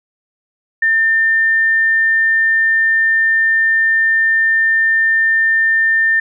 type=tone; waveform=sine; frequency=1800 Hz; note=A6; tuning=39 cents sharp; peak=-10 dBFS; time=0.82-6.2 s; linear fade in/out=5 ms; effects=none